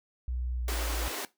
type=tone with pitch glide; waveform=sine; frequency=61.7 to 56.25 Hz; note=B1 to A1; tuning=-1 to +39 cents; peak=-30 dBFS; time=0.28-1.08 s; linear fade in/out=0 ms; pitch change=-160 cents; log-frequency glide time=0.56-0.81 s
type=high-pass noise; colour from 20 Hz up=pink; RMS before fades=-36 dBFS; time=0.68-1.25 s; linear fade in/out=2 ms; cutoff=270 Hz; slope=48 dB/octave
effects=noise-tail reverb RT60 0.2 s tail -18 dB re dry